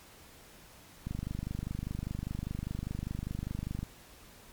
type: click train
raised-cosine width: 5 ms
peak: -23 dBFS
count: 70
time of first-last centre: 1.07-3.83 s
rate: 25 Hz
effects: pink hiss -55 dBFS RMS until 4.52 s + MP3 96 kbps